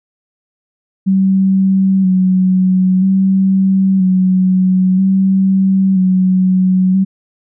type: tone with vibrato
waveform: sine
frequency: 188.7 Hz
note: F#3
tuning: 34 cents sharp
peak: -8 dBFS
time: 1.06-7.05 s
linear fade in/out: 20 ms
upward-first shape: square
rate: 0.51 Hz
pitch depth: 27 cents each way
effects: none